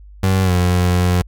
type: tone with pitch glide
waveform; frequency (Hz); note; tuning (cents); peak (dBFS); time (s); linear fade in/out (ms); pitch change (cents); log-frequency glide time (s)
30% pulse; 95 to 89.67; F#2 to F2; +46 to +46; -10; 0.23-1.22; 5; -100; 0.43-0.52
effects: added 50 Hz sine -37 dBFS peak until 1.27 s